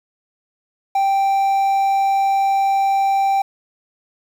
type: tone with quantisation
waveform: triangle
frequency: 784 Hz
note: G5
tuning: in tune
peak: -12 dBFS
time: 0.95-3.42 s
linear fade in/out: 5 ms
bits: 7
effects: none